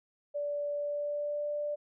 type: tone with pitch glide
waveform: sine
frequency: 581 to 589.1 Hz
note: D5 to D5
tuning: -19 to +5 cents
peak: -31 dBFS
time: 0.34-1.76 s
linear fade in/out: 20 ms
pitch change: +24 cents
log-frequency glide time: 0.73-1.49 s
effects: none